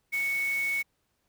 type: tone in noise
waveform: sine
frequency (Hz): 2217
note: C#7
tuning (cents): 0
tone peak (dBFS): -26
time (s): 0.12-0.83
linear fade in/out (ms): 20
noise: white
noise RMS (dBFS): -43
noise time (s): 0.12-0.83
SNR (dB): +14
effects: pink hiss -75 dBFS RMS until 1.28 s